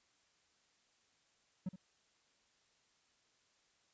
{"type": "tone with echo", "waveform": "triangle", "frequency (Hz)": 185, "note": "F#3", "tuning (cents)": 0, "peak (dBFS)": -34, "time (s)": [1.66, 1.69], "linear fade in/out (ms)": 5, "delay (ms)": 70, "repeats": 1, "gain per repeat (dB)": -12, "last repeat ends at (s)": 1.76, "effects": ["white hiss -74 dBFS RMS until 3.93 s", "resampled to 16000 Hz"]}